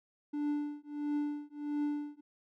triangle tone with tremolo, 293.7 Hz, D4, in tune, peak -27 dBFS, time 0.33-2.21 s, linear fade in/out 10 ms, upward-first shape triangle, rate 1.5 Hz, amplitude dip 100%, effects none

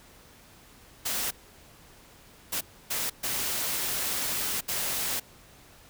white noise bursts at uneven times, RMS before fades -30 dBFS, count 5, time 1.05-1.31 / 2.52-2.61 / 2.9-3.1 / 3.23-4.61 / 4.68-5.2 s, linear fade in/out 10 ms, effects pink hiss -54 dBFS RMS until 5.89 s

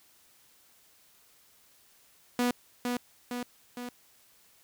sawtooth tone with echo, 244.7 Hz, B3, 16 cents flat, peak -21 dBFS, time 2.39-2.51 s, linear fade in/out 2 ms, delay 460 ms, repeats 3, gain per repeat -4 dB, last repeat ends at 3.89 s, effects white hiss -62 dBFS RMS until 4.63 s

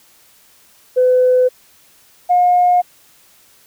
sine tone pair in turn, 505 / 715.7 Hz, B4 / F5, +39 / +42 cents, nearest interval tritone, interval 603 cents, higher second, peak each -8 dBFS, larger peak neither, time 0.96-1.49 / 2.29-2.82 s, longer neither, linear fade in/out 20 ms, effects tanh soft clip ceiling -4 dBFS + white hiss -50 dBFS RMS until 3.66 s

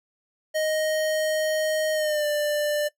square tone with pitch glide, 623 to 593.2 Hz, D#5 to D5, +2 to +17 cents, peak -23 dBFS, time 0.54-2.89 s, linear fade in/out 20 ms, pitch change -85 cents, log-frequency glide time 1.93-2.26 s, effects noise-tail reverb RT60 0.1 s tail -19 dB re dry

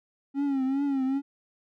triangle tone with vibrato, 272.6 Hz, C#4, 29 cents flat, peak -22 dBFS, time 0.34-1.22 s, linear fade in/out 50 ms, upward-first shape triangle, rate 2.5 Hz, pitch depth 91 cents each way, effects none

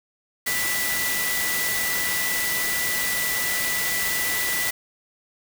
sine tone in noise, 1975.5 Hz, B6, in tune, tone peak -26 dBFS, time 0.46-4.71 s, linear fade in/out 10 ms, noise white, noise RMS -26 dBFS, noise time 0.46-4.71 s, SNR -3 dB, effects none

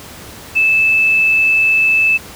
sine tone, 2625 Hz, E7, 8 cents flat, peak -9 dBFS, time 0.55-2.18 s, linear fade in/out 20 ms, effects pink hiss -34 dBFS RMS until 2.35 s + high-pass 60 Hz 12 dB/octave

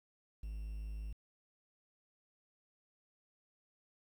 triangle tone with quantisation, 53 Hz, G#1, 36 cents sharp, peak -38 dBFS, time 0.43-1.13 s, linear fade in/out 5 ms, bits 11, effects none

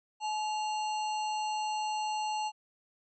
harmonic tone with a mistuned harmonic, 856 Hz, A5, 48 cents flat, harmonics 1 / 3 / 5 / 7 / 9, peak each -31 / -41 / -45 / -49 / -50 dBFS, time 0.2-2.52 s, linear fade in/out 50 ms, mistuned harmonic 3, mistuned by +140 cents, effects none

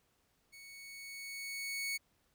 sawtooth tone with level ramp, 2220 Hz, C#7, 2 cents sharp, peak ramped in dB -49 to -31 dBFS, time 0.52-1.98 s, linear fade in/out 20 ms, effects pink hiss -75 dBFS RMS until 2.34 s

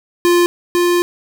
square tone pair in turn, 349.2 / 350.5 Hz, F4 / F4, 0 / +6 cents, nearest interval unison, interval 6 cents, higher second, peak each -10 / -12 dBFS, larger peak first, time 0.25-0.46 / 0.75-1.02 s, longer second, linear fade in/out 0 ms, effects none

